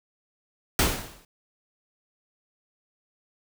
pink noise with exponential decay, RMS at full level -18 dBFS, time 0.79-1.25 s, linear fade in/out 2 ms, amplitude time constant 99 ms, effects none

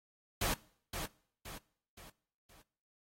pink noise with echo, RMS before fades -34 dBFS, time 0.41-0.54 s, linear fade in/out 5 ms, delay 520 ms, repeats 4, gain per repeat -7 dB, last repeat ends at 2.62 s, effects noise-tail reverb RT60 0.6 s tail -22 dB re dry + AAC 48 kbps

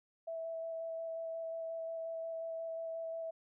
sine tone with vibrato, 656 Hz, E5, 9 cents flat, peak -38 dBFS, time 0.27-3.31 s, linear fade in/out 10 ms, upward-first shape square, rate 5.6 Hz, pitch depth 8 cents each way, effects none

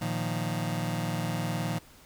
sawtooth chord, Bb suspended fourth, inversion none, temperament just, 116.54 / 155.39 / 174.81 Hz, Bb2 / Eb3 / F3, 0 / -2 / +2 cents, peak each -29 dBFS, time 0.01-1.79 s, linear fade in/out 10 ms, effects pink hiss -55 dBFS RMS until 2.05 s

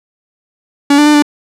45% pulse tone with pitch steps, 284.5 / 295.6 / 298.6 / 293.9 Hz, C#4 / D4 / D4 / D4, +45 / +11 / +29 / +1 cents, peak -5 dBFS, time 0.9-1.224 s, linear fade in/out 5 ms, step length 81 ms, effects low-pass 9000 Hz 12 dB/octave

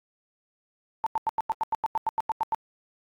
sine tone bursts, 891 Hz, A5, 22 cents sharp, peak -22 dBFS, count 14, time 1.04-2.546 s, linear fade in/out 0 ms, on 24 ms, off 90 ms, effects AAC 48 kbps

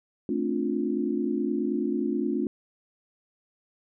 sine chord, D minor seventh, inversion second, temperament just, 220.2 / 264.3 / 293.7 / 352.4 Hz, A3 / C4 / D4 / F4, +2 / +18 / 0 / +16 cents, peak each -30 dBFS, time 0.29-2.47 s, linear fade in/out 2 ms, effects none

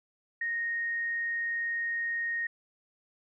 sine tone, 1861 Hz, A#6, 3 cents flat, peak -29 dBFS, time 0.41-2.47 s, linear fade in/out 5 ms, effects none

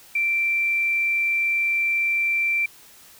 sine tone, 2349 Hz, D7, in tune, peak -19 dBFS, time 0.15-2.66 s, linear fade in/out 5 ms, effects white hiss -49 dBFS RMS until 3.19 s

